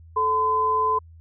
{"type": "tone pair together", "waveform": "sine", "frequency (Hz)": [436.4, 1019], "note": ["A4", "C6"], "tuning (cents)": [-14, -46], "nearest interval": "octave + minor third", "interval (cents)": 1468, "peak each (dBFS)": [-27, -19], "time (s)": [0.16, 0.99], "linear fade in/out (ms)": 10, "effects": ["added 82 Hz sine -44 dBFS peak until 1.2 s"]}